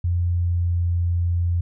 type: tone with pitch glide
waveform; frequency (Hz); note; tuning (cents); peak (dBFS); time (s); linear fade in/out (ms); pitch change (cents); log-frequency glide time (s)
sine; 87.31 to 86.66; F2 to F2; 0 to -13; -18; 0.04-1.61; 5; -13; 0.23-0.86
effects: none